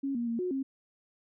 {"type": "tone with pitch steps", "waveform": "sine", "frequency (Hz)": [275, 236.9, 231.5, 363.3, 268.9], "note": ["C#4", "A#3", "A#3", "F#4", "C4"], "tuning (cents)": [-14, 28, -12, -32, 47], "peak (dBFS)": -29, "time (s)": [0.03, 0.63], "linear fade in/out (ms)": 10, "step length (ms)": 120, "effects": []}